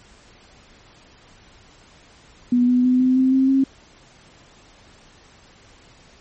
sine tone with pitch steps, 244.8 / 248.6 / 252.6 / 256.5 / 260.6 / 264.7 / 268.8 Hz, B3 / B3 / B3 / C4 / C4 / C4 / C4, -15 / +12 / +39 / -34 / -7 / +20 / +47 cents, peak -13 dBFS, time 2.52-3.64 s, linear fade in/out 5 ms, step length 160 ms, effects pink hiss -50 dBFS RMS until 6.2 s + MP3 32 kbps

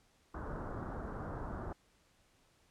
pink low-pass noise, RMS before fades -42 dBFS, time 0.34-1.73 s, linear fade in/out 5 ms, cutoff 1500 Hz, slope 48 dB/octave, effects pink hiss -70 dBFS RMS until 2.7 s + low-pass 10000 Hz 12 dB/octave

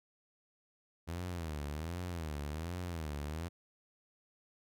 sawtooth tone with vibrato, 80.7 Hz, E2, 36 cents flat, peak -34 dBFS, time 1.07-3.49 s, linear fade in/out 20 ms, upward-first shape sine, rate 1.3 Hz, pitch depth 190 cents each way, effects none

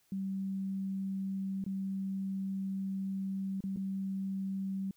sine tone with dropouts, 193.1 Hz, G3, 26 cents flat, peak -33 dBFS, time 0.12-4.91 s, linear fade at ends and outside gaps 2 ms, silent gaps 1.641-1.663 / 3.606-3.638 / 3.762-3.771 s, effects white hiss -71 dBFS RMS until 4.96 s

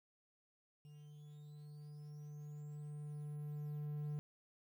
triangle tone with level ramp, 148.4 Hz, D3, 18 cents sharp, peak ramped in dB -53 to -37 dBFS, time 0.85-4.19 s, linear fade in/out 0 ms, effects 12-bit

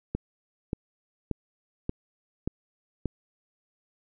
click train, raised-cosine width 3 ms, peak -15 dBFS, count 6, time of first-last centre 0.15-3.057 s, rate 1.72 Hz, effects none

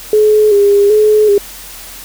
sine tone with vibrato, 415.3 Hz, G#4, in tune, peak -5 dBFS, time 0.13-1.38 s, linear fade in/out 2 ms, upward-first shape square, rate 1.3 Hz, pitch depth 45 cents each way, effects added 42 Hz sine -39 dBFS peak until 2.04 s + white hiss -31 dBFS RMS until 2.04 s

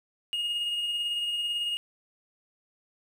triangle tone with tremolo, 2859 Hz, F7, 40 cents sharp, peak -24 dBFS, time 0.33-1.77 s, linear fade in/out 0 ms, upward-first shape sine, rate 18 Hz, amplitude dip 35%, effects tanh soft clip ceiling -20 dBFS + 10-bit

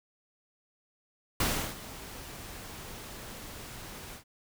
pink noise with ADSR envelope, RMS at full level -27 dBFS, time 1.4-4.24 s, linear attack 4 ms, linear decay 340 ms, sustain -17 dB, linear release 100 ms, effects none

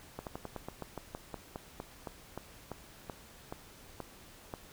slowing click train, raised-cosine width 1 ms, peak -25 dBFS, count 19, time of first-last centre 0.19-4.538 s, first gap 78 ms, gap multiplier 1.12, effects pink hiss -55 dBFS RMS until 4.72 s

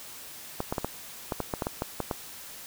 clicks, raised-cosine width 1 ms, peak -14 dBFS, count 12, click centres 0.604 / 0.725 / 0.782 / 0.846 / 1.322 / 1.403 / 1.538 / 1.622 / 1.669 / 1.821 / 2.003 / 2.112 s, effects white hiss -44 dBFS RMS until 2.66 s

